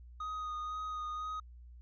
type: tone with vibrato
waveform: triangle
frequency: 1244.5 Hz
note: D#6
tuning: in tune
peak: -35 dBFS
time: 0.2-1.4 s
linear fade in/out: 5 ms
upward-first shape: sine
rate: 2 Hz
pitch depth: 17 cents each way
effects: added 60 Hz sine -50 dBFS peak until 1.81 s + resampled to 16000 Hz